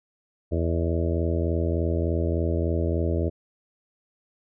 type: harmonic tone with a mistuned harmonic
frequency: 83.4 Hz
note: E2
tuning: 21 cents sharp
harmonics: 1 / 2 / 3 / 4 / 5 / 6 / 7 / 8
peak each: -24 / -32 / -33 / -30 / -32 / -35 / -34 / -37 dBFS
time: 0.51-3.3 s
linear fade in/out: 20 ms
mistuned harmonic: 8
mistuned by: -63 cents
effects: none